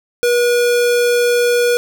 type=tone; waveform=square; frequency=482.6 Hz; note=B4; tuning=40 cents flat; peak=-12 dBFS; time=0.23-1.77 s; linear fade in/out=0 ms; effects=none